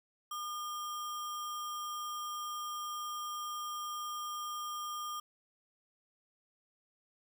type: tone with sample-and-hold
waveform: sine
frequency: 1209 Hz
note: D6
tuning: 50 cents sharp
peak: -37 dBFS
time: 0.31-5.2 s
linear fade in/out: 5 ms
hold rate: 4410 Hz
effects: none